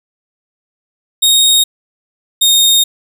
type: tone pair in turn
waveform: sawtooth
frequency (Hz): 3729 / 3697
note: A#7 / A#7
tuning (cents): 0 / -15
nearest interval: unison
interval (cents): 15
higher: first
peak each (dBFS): -4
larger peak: neither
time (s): 1.22-1.64 / 2.41-2.84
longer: second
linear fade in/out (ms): 10
effects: none